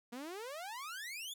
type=exponential sweep; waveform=sawtooth; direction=up; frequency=230.6 to 3578 Hz; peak=-39 dBFS; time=0.12-1.34 s; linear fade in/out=10 ms; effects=none